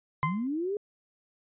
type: tone with exponential decay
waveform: 35% pulse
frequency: 1038 Hz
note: C6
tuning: 14 cents flat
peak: -21 dBFS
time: 0.23-0.47 s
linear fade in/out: 0 ms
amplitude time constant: 52 ms
type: linear sweep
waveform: sine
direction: up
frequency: 138.8 to 423 Hz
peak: -28 dBFS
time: 0.23-0.77 s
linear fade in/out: 2 ms
effects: resampled to 8000 Hz

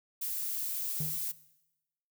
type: noise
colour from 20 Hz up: violet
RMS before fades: -35 dBFS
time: 0.21-1.32 s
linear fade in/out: 10 ms
type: tone with exponential decay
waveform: triangle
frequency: 153.3 Hz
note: D#3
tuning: 25 cents flat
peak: -29 dBFS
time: 1-1.31 s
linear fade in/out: 5 ms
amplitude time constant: 66 ms
effects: noise-tail reverb RT60 0.9 s tail -18 dB re dry

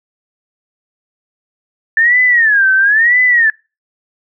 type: tone with vibrato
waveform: sine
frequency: 1757 Hz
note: A6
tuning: 3 cents flat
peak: -7 dBFS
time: 1.97-3.5 s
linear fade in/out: 2 ms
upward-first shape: sine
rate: 1 Hz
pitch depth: 230 cents each way
effects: noise-tail reverb RT60 0.3 s tail -25 dB re dry

